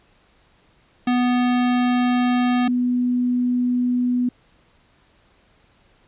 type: tone pair in turn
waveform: square / sine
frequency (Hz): 246.9 / 246.9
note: B3 / B3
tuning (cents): 0 / 0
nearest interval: unison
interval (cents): 0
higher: neither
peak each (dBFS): -17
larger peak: neither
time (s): 1.07-2.68 / 2.68-4.29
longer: neither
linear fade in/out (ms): 5
effects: pink hiss -58 dBFS RMS until 6.07 s + resampled to 8000 Hz